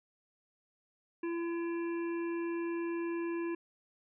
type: harmonic tone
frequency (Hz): 338.6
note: E4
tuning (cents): +46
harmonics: 1 / 3 / 5 / 7 / 8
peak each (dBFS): -33 / -46 / -49 / -52 / -54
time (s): 1.23-3.55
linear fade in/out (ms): 5
effects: none